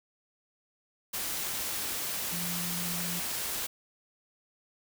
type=tone in noise; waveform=sine; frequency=174.1 Hz; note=F3; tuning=5 cents flat; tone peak=-37 dBFS; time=2.32-3.2 s; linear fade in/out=10 ms; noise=white; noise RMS=-34 dBFS; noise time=1.13-3.67 s; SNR=-6 dB; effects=none